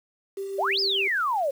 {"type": "tone with tremolo", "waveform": "sine", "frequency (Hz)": 392, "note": "G4", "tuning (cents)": 0, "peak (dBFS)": -28, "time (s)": [0.37, 1.08], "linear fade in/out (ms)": 5, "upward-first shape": "triangle", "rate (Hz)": 6.7, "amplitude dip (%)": 35}
{"type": "exponential two-way sweep", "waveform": "sine", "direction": "up then down", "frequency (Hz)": [523.3, 5274, 523.3], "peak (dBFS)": -22, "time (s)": [0.58, 1.51], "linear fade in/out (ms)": 10, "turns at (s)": 0.8}
{"effects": ["8-bit"]}